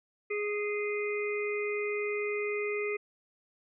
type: harmonic tone with a mistuned harmonic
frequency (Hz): 415.3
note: G#4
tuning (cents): 0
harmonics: 1 / 3 / 5 / 6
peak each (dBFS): -31 / -44 / -37 / -39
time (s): 0.3-2.97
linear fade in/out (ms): 10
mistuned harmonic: 6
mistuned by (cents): -17
effects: none